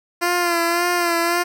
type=tone with vibrato; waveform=10% pulse; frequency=345.2 Hz; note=F4; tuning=20 cents flat; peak=-9 dBFS; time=0.21-1.44 s; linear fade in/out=20 ms; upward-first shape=sine; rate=1.8 Hz; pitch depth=41 cents each way; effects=none